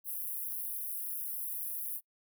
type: high-pass noise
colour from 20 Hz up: white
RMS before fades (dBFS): -38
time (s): 0.04-2.01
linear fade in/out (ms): 50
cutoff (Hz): 10000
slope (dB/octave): 96
effects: noise-tail reverb RT60 0.1 s tail -25 dB re dry